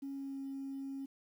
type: tone with pitch glide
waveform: sine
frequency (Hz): 275.4 to 272.2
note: C#4 to C#4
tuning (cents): -11 to -31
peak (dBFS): -38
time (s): 0.02-1.06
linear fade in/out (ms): 10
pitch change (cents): -20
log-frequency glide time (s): 0.12-0.39
effects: tanh soft clip ceiling -36 dBFS + 11-bit